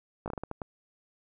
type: slowing click train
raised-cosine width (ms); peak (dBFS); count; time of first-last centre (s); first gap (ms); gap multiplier
1; -21; 8; 0.26-0.618; 18; 1.34
effects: none